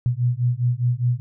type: beating tone pair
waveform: sine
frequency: 120 / 124.9 Hz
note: B2 / B2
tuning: -49 / +20 cents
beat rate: 4.9 Hz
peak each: -21 dBFS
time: 0.06-1.2 s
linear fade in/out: 0 ms
effects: none